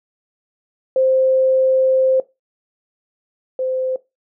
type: tone pair in turn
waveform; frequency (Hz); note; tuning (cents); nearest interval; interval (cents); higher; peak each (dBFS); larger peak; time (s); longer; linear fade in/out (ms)
sine; 523.3 / 517.6; C5 / C5; 0 / -19; unison; 19; first; -12 / -18; first; 0.96-2.2 / 3.59-3.96; first; 2
effects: noise-tail reverb RT60 0.2 s tail -17 dB re dry